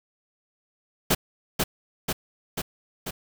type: noise with echo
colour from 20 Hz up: pink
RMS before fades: -20 dBFS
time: 1.1-1.15 s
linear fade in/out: 10 ms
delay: 490 ms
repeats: 4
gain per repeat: -3 dB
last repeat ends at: 3.11 s
effects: none